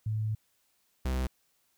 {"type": "tone pair in turn", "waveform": ["sine", "45% pulse"], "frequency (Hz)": [108.5, 64.51], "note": ["A2", "C2"], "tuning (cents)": [-24, -24], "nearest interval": "major sixth", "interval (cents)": 900, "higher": "first", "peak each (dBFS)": -28, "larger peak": "neither", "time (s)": [[0.06, 0.35], [1.05, 1.27]], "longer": "first", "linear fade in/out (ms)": 5, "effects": ["white hiss -72 dBFS RMS until 1.77 s"]}